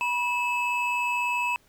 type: tone pair together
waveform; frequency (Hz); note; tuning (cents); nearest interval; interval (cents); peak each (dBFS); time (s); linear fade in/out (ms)
triangle; 974.6 / 2602; B5 / E7; -23 / -23; octave + perfect fourth; 1700; -25; 0.01-1.56; 0
effects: pink hiss -62 dBFS RMS until 1.68 s